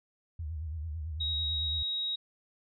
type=tone with vibrato; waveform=sine; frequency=78.7 Hz; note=D#2; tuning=20 cents sharp; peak=-34 dBFS; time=0.39-1.83 s; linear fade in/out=5 ms; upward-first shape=sine; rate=9 Hz; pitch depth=120 cents each way
type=tone; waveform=sine; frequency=3800 Hz; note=A#7; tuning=33 cents sharp; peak=-30 dBFS; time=1.2-2.16 s; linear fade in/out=10 ms
effects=none